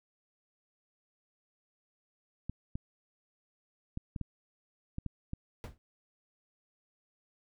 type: clicks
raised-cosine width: 5 ms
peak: -24 dBFS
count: 8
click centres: 2.496 / 2.755 / 3.974 / 4.162 / 4.213 / 4.984 / 5.063 / 5.334 s
type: noise with exponential decay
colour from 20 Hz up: brown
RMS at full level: -34 dBFS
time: 5.64-5.78 s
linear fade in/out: 0 ms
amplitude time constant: 30 ms
effects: none